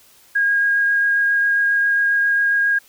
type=tone with vibrato; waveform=sine; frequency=1631 Hz; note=G#6; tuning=32 cents flat; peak=-14 dBFS; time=0.35-2.79 s; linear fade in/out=10 ms; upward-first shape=triangle; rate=7.4 Hz; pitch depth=10 cents each way; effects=white hiss -51 dBFS RMS until 2.88 s